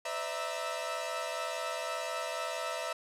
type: tone cluster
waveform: sawtooth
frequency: 511 / 596 / 658 / 938 / 1312 Hz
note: C5 / D5 / E5 / A#5 / E6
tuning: -41 / +25 / -3 / +11 / -9 cents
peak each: -39 / -37 / -34 / -39 / -38 dBFS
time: 0.05-2.93 s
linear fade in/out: 5 ms
effects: low-pass 10000 Hz 12 dB/octave

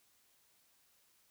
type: silence
effects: white hiss -71 dBFS RMS until 1.3 s

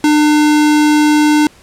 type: tone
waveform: square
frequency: 300 Hz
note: D4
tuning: 37 cents sharp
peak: -8 dBFS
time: 0.04-1.47 s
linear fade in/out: 2 ms
effects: pink hiss -44 dBFS RMS until 1.62 s + low-pass 10000 Hz 12 dB/octave

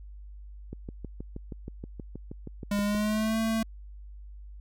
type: click train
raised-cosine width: 3 ms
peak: -25 dBFS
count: 15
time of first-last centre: 0.73-2.949 s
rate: 6.31 Hz
type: tone with pitch glide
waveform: square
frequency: 203.7 to 223.4 Hz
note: G#3 to A3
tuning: -33 to +27 cents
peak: -26 dBFS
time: 2.71-3.63 s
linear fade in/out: 5 ms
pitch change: +160 cents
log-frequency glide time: 2.82-3.38 s
effects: added 50 Hz sine -42 dBFS peak until 4.6 s

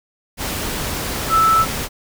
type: tone in noise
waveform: sine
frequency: 1317 Hz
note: E6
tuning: 2 cents flat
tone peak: -11 dBFS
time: 1.29-1.66 s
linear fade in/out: 50 ms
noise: pink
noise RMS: -24 dBFS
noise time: 0.37-1.89 s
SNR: +10 dB
effects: none

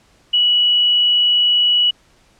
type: tone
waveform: sine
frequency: 2935 Hz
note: F#7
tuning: 15 cents flat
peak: -11 dBFS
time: 0.33-1.91 s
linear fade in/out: 10 ms
effects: pink hiss -54 dBFS RMS until 2.39 s + low-pass 8000 Hz 12 dB/octave

